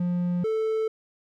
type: tone pair in turn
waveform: triangle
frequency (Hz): 176.7 / 440.1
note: F3 / A4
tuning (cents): +21 / 0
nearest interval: octave + major third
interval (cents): 1579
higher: second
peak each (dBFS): -21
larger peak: neither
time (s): 0-0.44 / 0.44-0.88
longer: neither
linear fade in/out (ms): 5
effects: none